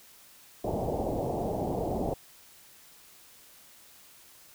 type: low-pass noise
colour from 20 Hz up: white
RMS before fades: -31 dBFS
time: 0.64-2.14 s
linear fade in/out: 5 ms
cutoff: 780 Hz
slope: 48 dB/octave
effects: white hiss -55 dBFS RMS until 4.54 s